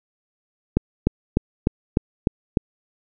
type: click train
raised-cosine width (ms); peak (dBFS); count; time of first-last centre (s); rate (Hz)
3; -3; 7; 0.77-2.572; 3.33
effects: none